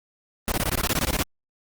pink noise bursts, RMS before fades -23 dBFS, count 13, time 0.48-1.226 s, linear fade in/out 0 ms, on 38 ms, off 21 ms, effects Opus 24 kbps

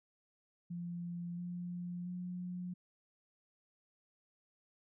sine tone with pitch steps, 173.2 / 176.23 / 179.31 Hz, F3 / F3 / F3, -14 / +16 / +46 cents, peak -39 dBFS, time 0.7-2.74 s, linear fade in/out 10 ms, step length 680 ms, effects none

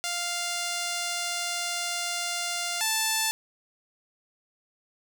5% pulse tone pair in turn, 698.5 / 880.1 Hz, F5 / A5, 0 / 0 cents, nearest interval major third, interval 400 cents, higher second, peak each -17 / -12 dBFS, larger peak second, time 0.04-2.81 / 2.81-3.31 s, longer first, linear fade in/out 0 ms, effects none

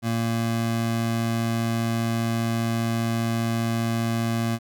square tone pair together, 115 / 230 Hz, A#2 / A#3, -23 / -23 cents, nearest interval octave, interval 1200 cents, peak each -26 dBFS, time 0.02-4.59 s, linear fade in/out 50 ms, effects none

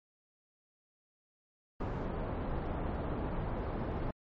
pink low-pass noise, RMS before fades -36 dBFS, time 1.8-4.11 s, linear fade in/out 5 ms, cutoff 920 Hz, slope 12 dB/octave, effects MP3 32 kbps

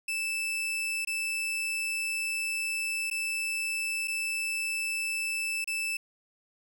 40% pulse tone with dropouts, 2637 Hz, E7, in tune, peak -28 dBFS, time 0.08-5.97 s, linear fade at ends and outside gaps 5 ms, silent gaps 1.049-1.072 / 3.101-3.111 / 4.075-4.08 / 5.644-5.674 s, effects none

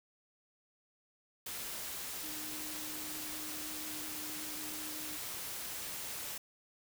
sine tone in noise, 306.2 Hz, D#4, 28 cents flat, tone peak -49 dBFS, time 2.23-5.17 s, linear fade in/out 5 ms, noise white, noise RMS -42 dBFS, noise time 1.46-6.38 s, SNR -10 dB, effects none

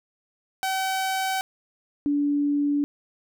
sawtooth / sine tone pair in turn, 763 / 288.6 Hz, G5 / D4, -47 / -30 cents, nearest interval octave + perfect fourth, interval 1683 cents, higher first, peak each -20 dBFS, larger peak neither, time 0.63-1.41 / 2.06-2.84 s, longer neither, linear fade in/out 0 ms, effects none

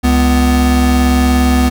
square tone pair together, 69.4 / 248.7 Hz, C#2 / B3, +3 / +12 cents, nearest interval octave + minor seventh, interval 2209 cents, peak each -12 dBFS, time 0.03-1.7 s, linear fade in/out 20 ms, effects none

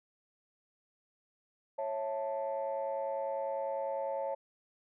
sine chord, A major, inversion first, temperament just, 550 / 660 / 880 Hz, C#5 / E5 / A5, -14 / +2 / 0 cents, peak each -34 / -39 / -38 dBFS, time 1.78-4.35 s, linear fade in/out 10 ms, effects tanh soft clip ceiling -26 dBFS

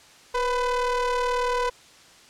square ring-modulated tone, 253.4 Hz, B3, 45 cents sharp, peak -20 dBFS, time 0.34-1.7 s, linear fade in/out 10 ms, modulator 741 Hz, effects white hiss -51 dBFS RMS until 2.29 s + low-pass 7000 Hz 12 dB/octave

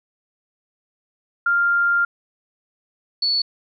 sine tone pair in turn, 1396.9 / 4435 Hz, F6 / C#8, 0 / 0 cents, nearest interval octave + minor sixth, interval 2000 cents, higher second, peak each -15 / -17 dBFS, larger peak first, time 1.46-2.05 / 3.22-3.42 s, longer first, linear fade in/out 5 ms, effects none

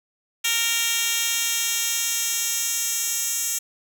10% pulse tone with high-pass filter sweep, 462.9 Hz, A#4, 12 cents flat, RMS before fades -24 dBFS, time 0.44-3.59 s, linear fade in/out 10 ms, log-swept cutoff 3400 to 6600 Hz, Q 1.2, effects none

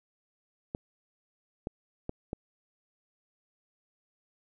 clicks, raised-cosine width 2 ms, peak -20 dBFS, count 4, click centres 0.749 / 1.671 / 2.094 / 2.331 s, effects none

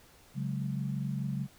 sine chord, C# suspended fourth, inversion none, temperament equal with one note detuned, 138.59 / 185 / 210.1 Hz, C#3 / F#3 / G#3, 0 / 0 / +20 cents, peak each -33 / -37 / -38 dBFS, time 0.34-1.48 s, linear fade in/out 50 ms, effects pink hiss -59 dBFS RMS until 1.58 s

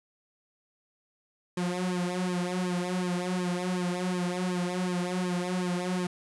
sawtooth tone with flanger, 180 Hz, F#3, 47 cents flat, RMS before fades -30 dBFS, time 1.57-6.07 s, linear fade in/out 5 ms, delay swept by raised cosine 1.4 to 4.9 ms, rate 2.7 Hz, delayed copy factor -1, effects resampled to 24000 Hz + 10-bit

